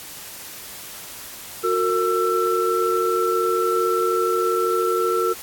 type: tone cluster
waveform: sine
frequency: 364.7 / 457.5 / 1335 Hz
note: F#4 / A#4 / E6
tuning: -25 / -32 / +22 cents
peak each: -22 / -22 / -22 dBFS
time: 1.63-5.34 s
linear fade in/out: 20 ms
effects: white hiss -37 dBFS RMS until 5.42 s + AAC 64 kbps